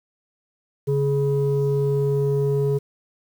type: tone pair together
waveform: sine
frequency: 139.92 / 419.7 Hz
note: C#3 / G#4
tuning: +17 / +18 cents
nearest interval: octave + perfect fifth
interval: 1901 cents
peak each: -19 dBFS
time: 0.87-2.79 s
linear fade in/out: 20 ms
effects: tanh soft clip ceiling -15 dBFS + 8-bit